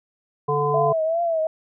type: harmonic tone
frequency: 145.9 Hz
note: D3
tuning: 11 cents flat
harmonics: 1 / 3 / 5 / 7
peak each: -26 / -22 / -28 / -23 dBFS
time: 0.48-0.93 s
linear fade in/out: 10 ms
type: tone with vibrato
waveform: sine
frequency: 659.3 Hz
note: E5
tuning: in tune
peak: -19 dBFS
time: 0.74-1.47 s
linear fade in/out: 2 ms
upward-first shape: triangle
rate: 2.6 Hz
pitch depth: 89 cents each way
effects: none